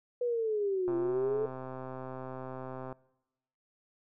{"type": "linear two-way sweep", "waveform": "sine", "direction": "down then up", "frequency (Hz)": [493.9, 341.5, 438.9], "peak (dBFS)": -28, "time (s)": [0.21, 1.46], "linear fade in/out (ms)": 5, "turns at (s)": 0.96}
{"type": "click train", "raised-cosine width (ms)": 1, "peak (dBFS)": -28, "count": 267, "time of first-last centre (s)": [0.88, 2.926], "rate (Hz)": 130}
{"effects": ["noise-tail reverb RT60 1.0 s tail -23 dB re dry"]}